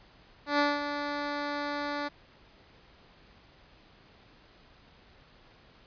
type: tone with ADSR envelope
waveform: 10% pulse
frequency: 290 Hz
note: D4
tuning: 22 cents flat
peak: -14 dBFS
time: 0.46-2.09 s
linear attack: 130 ms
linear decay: 200 ms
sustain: -9 dB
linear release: 18 ms
effects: pink hiss -58 dBFS RMS until 5.86 s + resampled to 11025 Hz